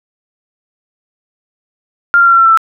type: tone with pitch steps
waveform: sine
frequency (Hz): 1396.9 / 1384.8 / 1372.9 / 1361.1 / 1349.3 / 1337.7 / 1326.1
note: F6 / F6 / F6 / F6 / E6 / E6 / E6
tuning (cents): 0 / -15 / -30 / -45 / +40 / +25 / +10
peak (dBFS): -4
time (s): 2.14-2.574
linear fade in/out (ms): 0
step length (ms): 62
effects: none